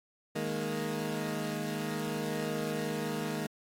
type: chord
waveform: 20% pulse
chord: D# suspended fourth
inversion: none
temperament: equal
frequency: 155.56 / 207.7 / 233.1 Hz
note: D#3 / G#3 / A#3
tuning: 0 / 0 / 0 cents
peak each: -32 dBFS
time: 0.35-3.47 s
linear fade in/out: 10 ms
effects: AAC 64 kbps